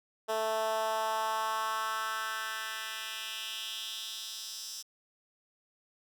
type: tone with high-pass filter sweep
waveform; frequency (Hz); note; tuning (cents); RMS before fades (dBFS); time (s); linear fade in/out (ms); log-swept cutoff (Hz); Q
10% pulse; 220; A3; 0; -35; 0.28-4.83; 20; 530 to 5500; 2.4
effects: none